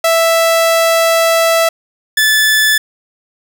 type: tone pair in turn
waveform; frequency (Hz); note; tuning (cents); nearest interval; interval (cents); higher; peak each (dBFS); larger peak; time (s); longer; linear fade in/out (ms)
sawtooth; 660 / 1738.7; E5 / A6; +2 / -21; octave + perfect fourth; 1677; second; -5; neither; 0.04-1.69 / 2.17-2.78; first; 5
effects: none